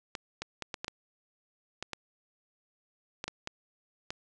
clicks, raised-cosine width 0.2 ms, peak -18 dBFS, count 12, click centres 0.152 / 0.42 / 0.623 / 0.742 / 0.845 / 0.881 / 1.826 / 1.933 / 3.241 / 3.28 / 3.474 / 4.105 s, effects resampled to 22050 Hz

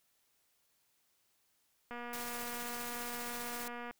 click train, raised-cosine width 0.5 ms, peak -30 dBFS, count 481, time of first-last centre 1.91-3.91 s, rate 240 Hz
white noise with tremolo, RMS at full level -43 dBFS, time 2.13-3.68 s, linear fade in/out 2 ms, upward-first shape triangle, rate 15 Hz, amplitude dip 30%
effects white hiss -75 dBFS RMS until 3.99 s

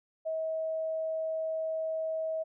sine tone, 640 Hz, D#5, 49 cents sharp, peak -30 dBFS, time 0.25-2.44 s, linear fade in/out 20 ms, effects none

